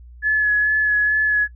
sine tone with vibrato, 1705 Hz, G#6, 45 cents sharp, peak -14 dBFS, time 0.22-1.48 s, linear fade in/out 50 ms, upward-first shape sine, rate 2.3 Hz, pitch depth 18 cents each way, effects noise-tail reverb RT60 0.1 s tail -23 dB re dry + added 60 Hz sine -39 dBFS peak until 1.55 s

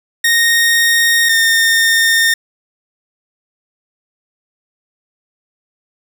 sawtooth tone pair in turn, 1856 / 1825.2 Hz, A#6 / A#6, -8 / -37 cents, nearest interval unison, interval 29 cents, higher first, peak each -6 dBFS, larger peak neither, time 0.24-1.29 / 1.29-2.34 s, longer neither, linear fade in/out 5 ms, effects none

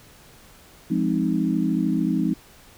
sine chord, F minor seventh, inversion none, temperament equal, 174.61 / 207.7 / 261.6 / 311.1 Hz, F3 / Ab3 / C4 / Eb4, 0 / 0 / 0 / 0 cents, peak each -25 dBFS, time 0.9-2.34 s, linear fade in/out 10 ms, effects pink hiss -50 dBFS RMS until 2.77 s

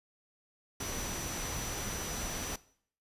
sine tone in noise, 5920 Hz, F#8, in tune, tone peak -42 dBFS, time 0.8-2.56 s, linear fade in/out 5 ms, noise pink, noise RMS -38 dBFS, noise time 0.8-2.56 s, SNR -7 dB, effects noise-tail reverb RT60 0.6 s tail -20 dB re dry + resampled to 32000 Hz

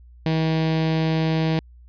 sawtooth tone with notch filter, 160 Hz, D#3, 49 cents sharp, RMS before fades -21 dBFS, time 0.26-1.59 s, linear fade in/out 0 ms, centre 1300 Hz, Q 1.8, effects added 60 Hz sine -44 dBFS peak until 1.88 s + resampled to 11025 Hz

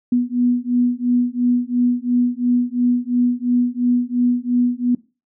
sine beating tone pair, 243.4 / 246.3 Hz, B3 / B3, -25 / -5 cents, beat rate 2.9 Hz, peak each -18 dBFS, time 0.12-4.95 s, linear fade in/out 5 ms, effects noise-tail reverb RT60 0.3 s tail -20 dB re dry

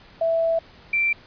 sine tone pair in turn, 659.3 / 2349 Hz, E5 / D7, 0 / 0 cents, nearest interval octave + minor seventh, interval 2200 cents, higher second, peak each -18 dBFS, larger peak neither, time 0.21-0.59 / 0.93-1.13 s, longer first, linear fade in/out 5 ms, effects pink hiss -49 dBFS RMS until 1.26 s + resampled to 11025 Hz

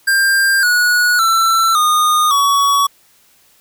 square tone with pitch steps, 1592 / 1459.9 / 1338.7 / 1227.6 / 1125.7 Hz, G6 / F#6 / E6 / D#6 / C#6, +26 / -24 / +26 / -24 / +26 cents, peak -11 dBFS, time 0.07-2.87 s, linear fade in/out 10 ms, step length 560 ms, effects white hiss -52 dBFS RMS until 3.6 s

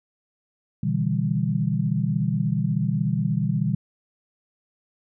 sine chord, E minor seventh, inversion second, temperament just, 123.61 / 148.33 / 164.81 / 197.78 Hz, B2 / D3 / E3 / G3, +2 / +18 / 0 / +16 cents, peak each -26 dBFS, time 0.83-3.75 s, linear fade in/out 5 ms, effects none

